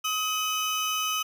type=tone pair together; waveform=30% pulse; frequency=1264 / 2996 Hz; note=D#6 / F#7; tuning=+27 / +21 cents; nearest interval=octave + minor third; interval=1494 cents; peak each=-26 dBFS; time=0.04-1.23 s; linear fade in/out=10 ms; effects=none